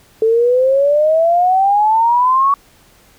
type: exponential sweep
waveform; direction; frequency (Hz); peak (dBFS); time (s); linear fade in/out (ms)
sine; up; 438.3 to 1129; -9; 0.22-2.54; 2
effects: pink hiss -49 dBFS RMS until 3.18 s